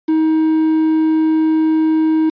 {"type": "tone with quantisation", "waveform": "triangle", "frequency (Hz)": 316.2, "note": "D#4", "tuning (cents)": 28, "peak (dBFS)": -9, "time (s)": [0.08, 2.3], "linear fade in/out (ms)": 10, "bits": 6, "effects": ["resampled to 11025 Hz"]}